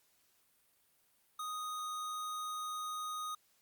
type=tone; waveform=square; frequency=1244.5 Hz; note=D#6; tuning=in tune; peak=-39 dBFS; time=1.39-3.35 s; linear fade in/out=5 ms; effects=white hiss -72 dBFS RMS until 3.61 s + Opus 48 kbps

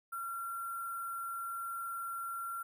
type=tone with sample-and-hold; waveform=sine; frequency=1369 Hz; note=F6; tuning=35 cents flat; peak=-37 dBFS; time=0.12-2.63 s; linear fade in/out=10 ms; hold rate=11025 Hz; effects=none

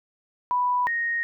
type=tone pair in turn; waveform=sine; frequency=987.8 / 1864.7 Hz; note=B5 / A#6; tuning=0 / 0 cents; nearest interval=major seventh; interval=1100 cents; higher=second; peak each=-20 / -23 dBFS; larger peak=first; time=0.51-0.87 / 0.87-1.23 s; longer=neither; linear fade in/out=0 ms; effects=none

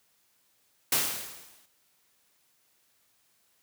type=noise with exponential decay; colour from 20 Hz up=white; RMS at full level=-23 dBFS; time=0.92-1.66 s; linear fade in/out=5 ms; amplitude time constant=160 ms; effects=white hiss -69 dBFS RMS until 3.62 s + high-pass 60 Hz 12 dB/octave

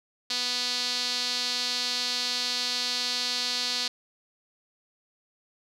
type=tone with band-pass filter; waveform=sawtooth; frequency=246.9 Hz; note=B3; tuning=in tune; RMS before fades=-29 dBFS; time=0.3-3.88 s; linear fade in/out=5 ms; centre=4400 Hz; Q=3.8; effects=none

